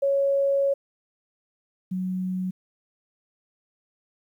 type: tone pair in turn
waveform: sine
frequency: 554.4 / 185.01 Hz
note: C#5 / F#3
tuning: 0 / 0 cents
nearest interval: octave + perfect fifth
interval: 1900 cents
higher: first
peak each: -19 / -25 dBFS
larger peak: first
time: 0.02-0.74 / 1.91-2.51 s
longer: first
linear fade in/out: 10 ms
effects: 10-bit